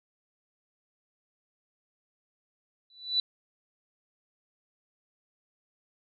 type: tone with exponential growth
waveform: sine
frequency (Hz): 3970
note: B7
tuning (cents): +8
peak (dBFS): -20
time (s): 2.9-3.2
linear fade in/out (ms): 2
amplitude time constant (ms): 64
effects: none